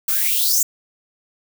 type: noise with high-pass filter sweep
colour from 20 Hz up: violet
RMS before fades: -18 dBFS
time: 0.08-0.63 s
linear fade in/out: 5 ms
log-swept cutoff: 1200 to 7200 Hz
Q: 6.7
effects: none